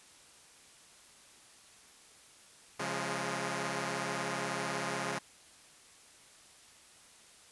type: chord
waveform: 5% pulse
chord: Db major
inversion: none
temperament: equal with one note detuned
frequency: 136.45 / 174.61 / 207.7 Hz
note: Db3 / F3 / Ab3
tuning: -27 / 0 / 0 cents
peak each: -27 dBFS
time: 2.79-5.19 s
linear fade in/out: 10 ms
effects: white hiss -58 dBFS RMS until 7.51 s + resampled to 24000 Hz